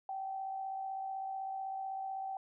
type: tone with amplitude modulation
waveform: sine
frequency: 772 Hz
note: G5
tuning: 27 cents flat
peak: -35 dBFS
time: 0.09-2.37 s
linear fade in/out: 2 ms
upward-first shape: sine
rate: 55.9 Hz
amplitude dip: 40%
effects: none